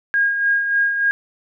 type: tone with tremolo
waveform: sine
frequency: 1628 Hz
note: G#6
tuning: 35 cents flat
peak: -13 dBFS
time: 0.14-1.11 s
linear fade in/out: 0 ms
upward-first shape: sine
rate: 3.4 Hz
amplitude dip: 50%
effects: none